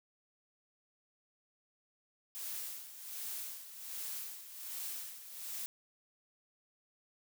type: noise with tremolo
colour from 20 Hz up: blue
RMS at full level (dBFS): -41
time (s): 2.35-5.66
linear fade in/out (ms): 0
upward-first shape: sine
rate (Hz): 1.3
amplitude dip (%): 70
effects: none